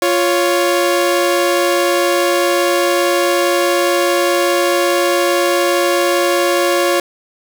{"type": "tone pair together", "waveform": "sawtooth", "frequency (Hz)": [349.2, 556.2], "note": ["F4", "C#5"], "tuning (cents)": [0, 6], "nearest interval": "minor sixth", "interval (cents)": 806, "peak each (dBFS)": -11, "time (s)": [0.02, 7], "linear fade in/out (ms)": 2, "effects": []}